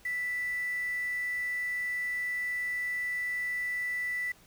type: tone with quantisation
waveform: sine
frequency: 1975.5 Hz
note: B6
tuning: in tune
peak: -30 dBFS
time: 0.05-4.32 s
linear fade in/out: 5 ms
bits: 8
effects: pink hiss -59 dBFS RMS until 4.46 s